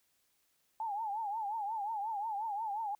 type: tone with vibrato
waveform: sine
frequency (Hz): 852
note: G#5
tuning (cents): +44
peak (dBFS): -34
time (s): 0.8-2.95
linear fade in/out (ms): 2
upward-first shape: triangle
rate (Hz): 5.6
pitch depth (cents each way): 150
effects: white hiss -75 dBFS RMS until 2.99 s